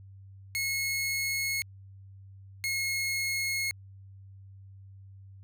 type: tone pair in turn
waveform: sawtooth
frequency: 2175 / 2165 Hz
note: C#7 / C#7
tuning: -33 / -41 cents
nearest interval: unison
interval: 8 cents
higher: first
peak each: -25 dBFS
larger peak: neither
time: 0.55-1.62 / 2.64-3.71 s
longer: neither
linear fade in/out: 0 ms
effects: added 97 Hz sine -47 dBFS peak until 5.43 s